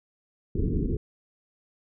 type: low-pass noise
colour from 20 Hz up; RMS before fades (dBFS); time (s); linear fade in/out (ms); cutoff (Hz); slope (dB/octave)
pink; -26; 0.55-0.97; 5; 440; 96
effects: none